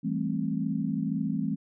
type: chord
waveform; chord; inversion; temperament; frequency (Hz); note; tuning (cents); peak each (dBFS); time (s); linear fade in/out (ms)
sine; A minor seventh; second; just; 165 / 198 / 220 / 264; E3 / G3 / A3 / C4; +2 / +18 / 0 / +16; -32; 0.03-1.56; 20
effects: none